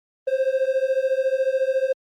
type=beating tone pair; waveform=triangle; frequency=521 / 535 Hz; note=C5 / C5; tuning=-7 / +38 cents; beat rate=14 Hz; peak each=-20 dBFS; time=0.27-1.93 s; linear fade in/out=10 ms; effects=Opus 32 kbps